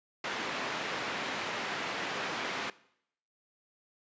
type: band-pass noise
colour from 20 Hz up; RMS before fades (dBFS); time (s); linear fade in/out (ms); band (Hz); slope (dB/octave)
white; -36; 0.24-2.7; 2; 190 to 2300; 12
effects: noise-tail reverb RT60 0.7 s tail -20 dB re dry + resampled to 16000 Hz

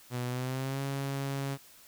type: tone with pitch glide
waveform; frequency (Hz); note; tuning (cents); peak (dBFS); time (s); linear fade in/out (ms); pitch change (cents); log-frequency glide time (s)
sawtooth; 123.47 to 137.79; B2 to C#3; 0 to -10; -28; 0.1-1.58; 50; +190; 0.26-0.81
effects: white hiss -56 dBFS RMS until 1.87 s

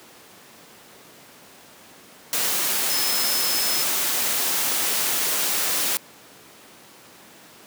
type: tone in noise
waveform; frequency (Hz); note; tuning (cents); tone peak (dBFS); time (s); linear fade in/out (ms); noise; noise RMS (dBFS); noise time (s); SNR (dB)
sine; 5180; E8; -31; -26; 2.9-3.83; 0; white; -23; 2.33-5.97; -6
effects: pink hiss -47 dBFS RMS until 7.66 s + high-pass 200 Hz 12 dB/octave

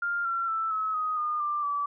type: tone with pitch steps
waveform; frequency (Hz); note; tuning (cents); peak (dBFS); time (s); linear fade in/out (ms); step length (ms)
sine; 1400 / 1361.7 / 1324.5 / 1288.3 / 1253 / 1218.8 / 1185.4 / 1153; F6 / F6 / E6 / E6 / D#6 / D#6 / D6 / D6; +4 / -44 / +8 / -40 / +12 / -36 / +16 / -32; -26; 0.02-1.86; 5; 230
effects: none

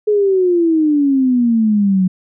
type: exponential sweep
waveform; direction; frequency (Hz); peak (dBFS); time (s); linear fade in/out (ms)
sine; down; 427 to 182.1; -10; 0.07-2.08; 10
effects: none

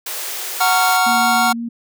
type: high-pass noise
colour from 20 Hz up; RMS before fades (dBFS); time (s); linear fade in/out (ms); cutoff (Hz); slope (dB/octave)
white; -26; 0.06-0.97; 5; 340; 96
type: chord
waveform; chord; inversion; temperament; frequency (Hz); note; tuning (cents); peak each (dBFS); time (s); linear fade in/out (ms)
square; Gb major seventh; none; just; 740 / 925 / 1110 / 1387.5; Gb5 / Bb5 / Db6 / F6; 0 / -14 / +2 / -12; -17 / -23 / -23 / -18; 0.6-1.53; 10
type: tone with vibrato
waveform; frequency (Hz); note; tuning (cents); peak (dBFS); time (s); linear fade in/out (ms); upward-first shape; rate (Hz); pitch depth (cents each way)
sine; 233.1; A#3; 0; -22; 1.06-1.69; 10; triangle; 5.7; 13
effects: none

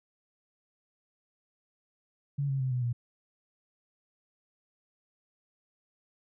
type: tone with pitch steps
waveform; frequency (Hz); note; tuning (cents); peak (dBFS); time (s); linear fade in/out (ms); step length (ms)
sine; 141.4 / 135.72 / 130.26 / 125.03 / 120.01; C#3 / C#3 / C3 / B2 / B2; +35 / -36 / -7 / +22 / -49; -27; 2.38-2.93; 10; 110
effects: none

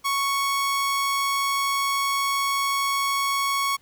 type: tone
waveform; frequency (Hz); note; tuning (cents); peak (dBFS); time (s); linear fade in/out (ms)
sawtooth; 1108.7; C#6; 0; -18; 0.04-3.77; 20
effects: pink hiss -60 dBFS RMS until 3.81 s

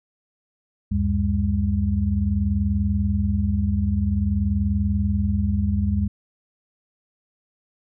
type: tone cluster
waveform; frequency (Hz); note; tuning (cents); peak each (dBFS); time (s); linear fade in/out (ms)
sine; 73 / 93.5 / 202.9; D2 / F#2 / G#3; -10 / +19 / -40; -23; 0.91-6.08; 10
effects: none

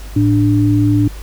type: tone pair together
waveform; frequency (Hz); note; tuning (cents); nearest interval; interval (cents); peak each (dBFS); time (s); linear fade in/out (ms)
sine; 110.18 / 294.7; A2 / D4; +3 / +6; octave + perfect fourth; 1703; -12; 0.16-1.08; 5
effects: added 50 Hz sine -27 dBFS peak until 1.22 s + pink hiss -38 dBFS RMS until 1.22 s

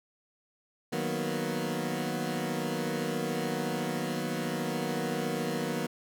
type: chord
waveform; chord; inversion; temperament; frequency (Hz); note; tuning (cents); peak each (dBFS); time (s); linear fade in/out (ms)
20% pulse; B major seventh; first; equal; 155.56 / 185 / 233.1 / 246.9; D#3 / F#3 / A#3 / B3; 0 / 0 / 0 / 0; -31; 0.92-5.87; 10
effects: none

